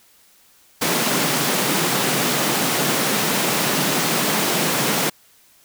pink high-pass noise, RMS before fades -20 dBFS, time 0.81-5.1 s, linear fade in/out 10 ms, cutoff 140 Hz, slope 48 dB/octave, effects white hiss -54 dBFS RMS until 5.64 s

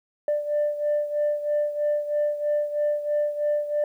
sine beating tone pair, 591 / 594.1 Hz, D5 / D5, +11 / +20 cents, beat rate 3.1 Hz, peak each -22 / -27 dBFS, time 0.28-3.84 s, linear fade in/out 2 ms, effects tanh soft clip ceiling -17 dBFS + 10-bit

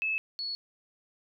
sine tone pair in turn, 2603 / 4387 Hz, E7 / C#8, -22 / -19 cents, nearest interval major sixth, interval 903 cents, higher second, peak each -27 / -32 dBFS, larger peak first, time 0.02-0.18 / 0.39-0.55 s, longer neither, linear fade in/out 0 ms, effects none

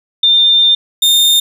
sine / 40% pulse tone pair in turn, 3604 / 3637 Hz, A7 / A#7, +41 / -43 cents, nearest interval unison, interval 16 cents, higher second, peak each -6 dBFS, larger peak neither, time 0.23-0.75 / 1.02-1.4 s, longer first, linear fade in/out 5 ms, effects 8-bit

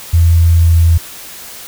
sine tone with pitch glide, 83.8 to 83.13 Hz, E2 to E2, +29 to +15 cents, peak -5 dBFS, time 0.13-0.98 s, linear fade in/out 10 ms, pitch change -14 cents, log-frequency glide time 0.63-0.68 s, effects white hiss -31 dBFS RMS until 1.67 s

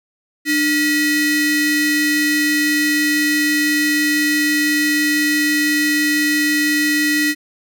45% pulse ring-modulated tone, 1116 Hz, C#6, 11 cents sharp, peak -11 dBFS, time 0.45-7.35 s, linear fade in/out 50 ms, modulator 817 Hz, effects none

